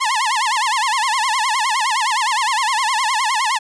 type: tone with vibrato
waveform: sawtooth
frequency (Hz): 960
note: B5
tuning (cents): -49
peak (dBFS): -12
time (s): 0-3.59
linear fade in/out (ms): 20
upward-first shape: sine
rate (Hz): 9.7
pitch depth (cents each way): 220
effects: resampled to 22050 Hz + 9-bit